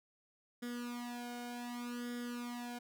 sawtooth tone with flanger, 241.7 Hz, B3, 37 cents flat, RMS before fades -43 dBFS, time 0.62-2.79 s, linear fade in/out 10 ms, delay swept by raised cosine 0.58 to 1.35 ms, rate 0.66 Hz, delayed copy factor +0.95, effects none

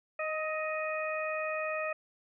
harmonic tone with a mistuned harmonic, 622.3 Hz, D#5, in tune, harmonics 1 / 2 / 3 / 4, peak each -34 / -38 / -40 / -38 dBFS, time 0.19-1.93 s, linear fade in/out 5 ms, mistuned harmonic 2, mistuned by +22 cents, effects none

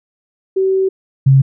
sine tone pair in turn, 381.9 / 135.02 Hz, G4 / C#3, -45 / -45 cents, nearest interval octave + tritone, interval 1800 cents, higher first, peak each -11 / -5 dBFS, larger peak second, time 0.56-0.89 / 1.26-1.42 s, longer first, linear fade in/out 10 ms, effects none

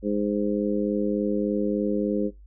harmonic tone, 103.4 Hz, G#2, 7 cents flat, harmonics 2 / 3 / 4 / 5, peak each -26 / -28 / -29 / -30 dBFS, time 0.02-2.31 s, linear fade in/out 50 ms, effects noise-tail reverb RT60 0.2 s tail -20 dB re dry + added 50 Hz sine -45 dBFS peak until 2.46 s

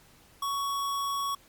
square tone, 1117 Hz, C#6, 13 cents sharp, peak -29 dBFS, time 0.42-1.35 s, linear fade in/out 5 ms, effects pink hiss -58 dBFS RMS until 1.48 s + MP3 96 kbps

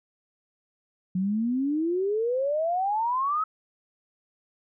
sine exponential sweep, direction up, 180 to 1300 Hz, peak -23 dBFS, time 1.15-3.44 s, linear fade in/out 5 ms, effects none

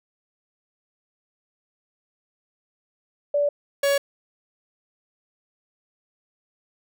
sine / 45% pulse tone pair in turn, 579 / 561.2 Hz, D5 / C#5, -25 / +21 cents, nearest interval minor second, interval 54 cents, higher first, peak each -18 dBFS, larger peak neither, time 3.34-3.49 / 3.83-3.98 s, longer neither, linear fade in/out 5 ms, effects none

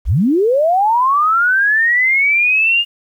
sine linear sweep, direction up, 31 to 2852 Hz, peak -10 dBFS, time 0.05-2.85 s, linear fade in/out 50 ms, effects 8-bit

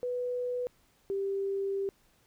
sine tone pair in turn, 493.9 / 393.1 Hz, B4 / G4, 0 / +5 cents, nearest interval major third, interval 395 cents, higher first, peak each -30 / -29 dBFS, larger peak second, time 0.03-0.67 / 1.1-1.89 s, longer second, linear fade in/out 0 ms, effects pink hiss -67 dBFS RMS until 2.26 s

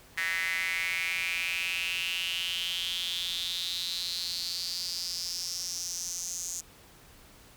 square tone with high-pass filter sweep, 88.1 Hz, F2, 16 cents sharp, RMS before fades -33 dBFS, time 0.17-6.61 s, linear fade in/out 10 ms, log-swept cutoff 1900 to 6700 Hz, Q 6.6, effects pink hiss -55 dBFS RMS until 7.56 s

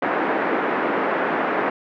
pink band-pass noise, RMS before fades -22 dBFS, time 0.02-1.7 s, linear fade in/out 5 ms, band 260 to 1900 Hz, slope 24 dB/octave, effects none

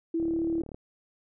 sine tone, 330.1 Hz, E4, 2 cents sharp, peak -25 dBFS, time 0.14-0.62 s, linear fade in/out 5 ms
click train, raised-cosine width 2 ms, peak -28 dBFS, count 21, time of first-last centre 0.2-0.745 s, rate 36.7 Hz
effects none

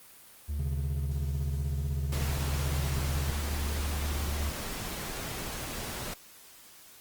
triangle tone with vibrato, 73 Hz, D2, 10 cents flat, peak -28 dBFS, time 0.48-4.51 s, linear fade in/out 20 ms, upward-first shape triangle, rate 8.4 Hz, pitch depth 12 cents each way
triangle tone with tremolo, 137.3 Hz, C#3, 16 cents flat, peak -28 dBFS, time 0.59-3.3 s, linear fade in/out 5 ms, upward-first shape sine, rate 16 Hz, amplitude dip 75%
pink noise, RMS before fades -37 dBFS, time 2.12-6.14 s, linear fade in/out 5 ms
effects white hiss -53 dBFS RMS until 7 s + Opus 32 kbps

